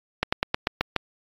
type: slowing click train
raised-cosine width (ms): 0.3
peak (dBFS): -5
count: 7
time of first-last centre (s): 0.23-0.963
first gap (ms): 95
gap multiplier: 1.1
effects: AAC 32 kbps